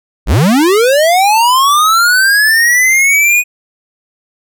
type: linear sweep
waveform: square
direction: up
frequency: 32.56 to 2489 Hz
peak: -7 dBFS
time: 0.26-3.44 s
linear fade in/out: 50 ms
effects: none